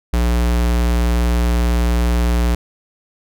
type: tone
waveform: square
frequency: 59.4 Hz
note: A#1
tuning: 33 cents sharp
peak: -14 dBFS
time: 0.13-2.55 s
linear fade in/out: 5 ms
effects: none